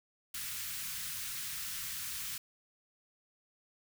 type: band-stop noise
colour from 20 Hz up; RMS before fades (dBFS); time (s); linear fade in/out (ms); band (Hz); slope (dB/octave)
white; -40; 0.34-2.38; 5; 180 to 1300; 24
effects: none